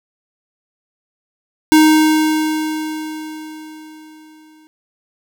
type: tone with exponential decay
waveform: square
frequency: 311.1 Hz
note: D#4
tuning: in tune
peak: -6 dBFS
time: 1.72-4.67 s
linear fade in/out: 0 ms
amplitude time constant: 640 ms
effects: none